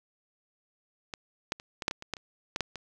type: clicks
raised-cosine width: 0.2 ms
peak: -19 / -12 / -28 / -18 / -8 / -16 / -24 / -14 / -28 / -13 / -11 / -22 dBFS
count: 12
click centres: 1.138 / 1.521 / 1.599 / 1.822 / 1.881 / 1.911 / 2.024 / 2.137 / 2.168 / 2.561 / 2.607 / 2.757 s
effects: none